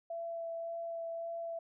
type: tone with vibrato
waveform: sine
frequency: 669 Hz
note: E5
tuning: 25 cents sharp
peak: -37 dBFS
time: 0.1-1.59 s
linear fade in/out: 5 ms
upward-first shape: sine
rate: 1.8 Hz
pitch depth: 10 cents each way
effects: none